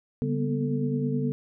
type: tone cluster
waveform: sine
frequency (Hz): 142 / 196.1 / 235 / 244.6 / 442.2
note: C#3 / G3 / A#3 / B3 / A4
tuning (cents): +42 / +1 / +14 / -16 / +9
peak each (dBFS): -28 / -35 / -36 / -28 / -33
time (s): 0.22-1.32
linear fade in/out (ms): 0
effects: none